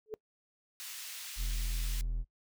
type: tone with exponential growth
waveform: sine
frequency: 432.5 Hz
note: A4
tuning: 30 cents flat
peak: -31 dBFS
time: 0.06-0.14 s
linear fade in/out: 0 ms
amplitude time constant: 16 ms
type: high-pass noise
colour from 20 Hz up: pink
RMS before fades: -44 dBFS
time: 0.8-2.01 s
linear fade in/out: 0 ms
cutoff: 2600 Hz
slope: 12 dB/octave
type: tone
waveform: triangle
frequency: 41.2 Hz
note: E1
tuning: in tune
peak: -29 dBFS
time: 1.36-2.25 s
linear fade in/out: 50 ms
effects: noise-tail reverb RT60 0.1 s tail -23 dB re dry